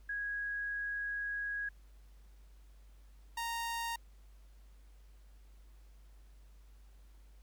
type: tone pair in turn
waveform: sine / sawtooth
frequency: 1654 / 928.3 Hz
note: G#6 / A#5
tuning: -8 / -7 cents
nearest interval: minor seventh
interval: 999 cents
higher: first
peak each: -35 / -32 dBFS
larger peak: second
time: 0.09-1.69 / 3.37-3.96 s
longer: first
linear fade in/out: 5 ms
effects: added 50 Hz sine -55 dBFS peak until 7.42 s + pink hiss -71 dBFS RMS until 7.42 s